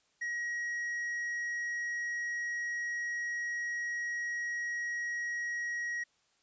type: tone with tanh clipping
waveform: sine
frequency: 1900 Hz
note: A#6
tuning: 33 cents sharp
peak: -34 dBFS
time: 0.21-6.04 s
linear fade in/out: 10 ms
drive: 4 dB
effects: white hiss -72 dBFS RMS until 6.42 s + resampled to 16000 Hz